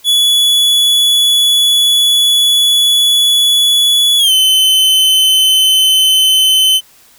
45% pulse tone with pitch glide, 3407 to 3053 Hz, G#7 to G7, +44 to -46 cents, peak -7 dBFS, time 0.04-6.81 s, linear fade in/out 50 ms, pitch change -190 cents, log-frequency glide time 4.18-4.32 s, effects white hiss -45 dBFS RMS until 7.18 s

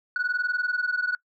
sine tone pair together, 1462.6 / 1483 Hz, F#6 / F#6, -20 / +4 cents, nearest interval unison, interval 24 cents, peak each -25 dBFS, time 0.16-1.15 s, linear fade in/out 2 ms, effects noise-tail reverb RT60 0.1 s tail -23 dB re dry + tanh soft clip ceiling -20 dBFS

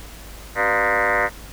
sine tone with frequency modulation, 1244.5 Hz, D#6, in tune, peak -16 dBFS, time 0.55-1.3 s, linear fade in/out 50 ms, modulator 108 Hz, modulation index 7.4, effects added 50 Hz sine -39 dBFS peak until 1.52 s + pink hiss -41 dBFS RMS until 1.52 s

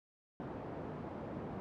pink band-pass noise, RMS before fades -44 dBFS, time 0.4-1.6 s, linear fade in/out 0 ms, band 130 to 790 Hz, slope 12 dB/octave, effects none

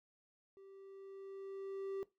triangle tone with level ramp, 389.8 Hz, G4, 10 cents flat, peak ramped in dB -54 to -36 dBFS, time 0.57-2.03 s, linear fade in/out 0 ms, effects noise-tail reverb RT60 0.2 s tail -18 dB re dry

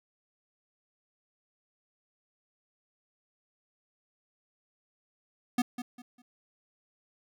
square tone with echo, 245.5 Hz, B3, 10 cents flat, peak -24 dBFS, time 5.58-5.62 s, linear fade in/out 5 ms, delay 200 ms, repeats 3, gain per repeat -11 dB, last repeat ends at 6.22 s, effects none

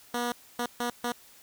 10% pulse tone bursts at uneven times, 241.1 Hz, B3, 41 cents flat, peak -20 dBFS, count 4, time 0.14-0.32 / 0.59-0.66 / 0.8-0.9 / 1.04-1.12 s, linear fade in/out 2 ms, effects white hiss -55 dBFS RMS until 1.42 s

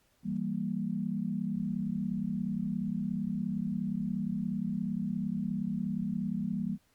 sine chord, E diminished, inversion none, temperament equal, 164.81 / 196 / 233.1 Hz, E3 / G3 / Bb3, 0 / 0 / 0 cents, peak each -37 / -33 / -35 dBFS, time 0.23-6.78 s, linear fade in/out 50 ms, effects pink hiss -70 dBFS RMS until 6.94 s + Opus 48 kbps

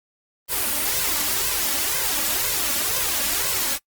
white noise with flanger, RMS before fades -23 dBFS, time 0.48-3.79 s, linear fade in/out 50 ms, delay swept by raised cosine 1.9 to 3.6 ms, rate 2 Hz, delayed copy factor +0.8, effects noise-tail reverb RT60 0.1 s tail -24 dB re dry + Opus 32 kbps

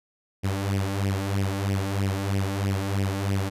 sawtooth tone with flanger, 98 Hz, G2, in tune, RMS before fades -26 dBFS, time 0.43-3.5 s, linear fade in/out 20 ms, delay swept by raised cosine 0.36 to 3.66 ms, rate 3.1 Hz, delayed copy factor +0.75, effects resampled to 32000 Hz

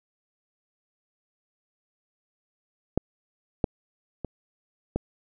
clicks, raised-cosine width 2 ms, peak -8 / -8 / -18 / -12 dBFS, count 4, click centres 2.976 / 3.642 / 4.247 / 4.96 s, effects none

